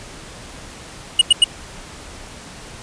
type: tone bursts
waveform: square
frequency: 2895 Hz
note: F#7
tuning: 38 cents flat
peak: -7 dBFS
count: 3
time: 1.19-1.442 s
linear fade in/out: 5 ms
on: 24 ms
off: 90 ms
effects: pink hiss -37 dBFS RMS until 2.82 s + resampled to 22050 Hz